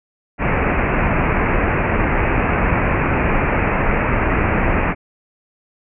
pink low-pass noise, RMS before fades -17 dBFS, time 0.38-4.95 s, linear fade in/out 50 ms, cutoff 2600 Hz, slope 96 dB/octave, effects none

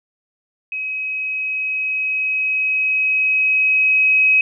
sine tone with level ramp, 2543 Hz, D#7, 37 cents sharp, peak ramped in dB -22 to -10 dBFS, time 0.72-4.41 s, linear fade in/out 2 ms, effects none

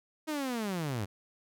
sawtooth linear sweep, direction down, 317.3 to 92.5 Hz, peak -28 dBFS, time 0.27-1.06 s, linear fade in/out 20 ms, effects none

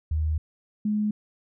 sine tone pair in turn, 77.78 / 210.8 Hz, D#2 / G#3, 0 / +26 cents, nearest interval octave + perfect fourth, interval 1726 cents, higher second, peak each -22 dBFS, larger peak neither, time 0.11-0.38 / 0.85-1.11 s, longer first, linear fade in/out 5 ms, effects none

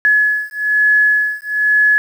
sine beating tone pair, 1700 / 1701.1 Hz, G#6 / G#6, +40 / +41 cents, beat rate 1.1 Hz, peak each -14 dBFS, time 0.05-1.98 s, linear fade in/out 0 ms, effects 7-bit

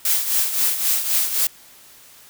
blue noise with tremolo, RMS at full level -17 dBFS, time 0.05-1.47 s, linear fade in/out 2 ms, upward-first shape triangle, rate 3.8 Hz, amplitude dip 70%, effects white hiss -47 dBFS RMS until 2.29 s

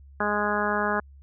harmonic tone, 207.7 Hz, G#3, in tune, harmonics 1 / 2 / 3 / 4 / 5 / 6 / 7 / 8, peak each -31 / -31 / -31 / -31 / -31 / -31 / -31 / -31 dBFS, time 0.2-1 s, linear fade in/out 5 ms, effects added 69 Hz sine -46 dBFS peak until 1.22 s

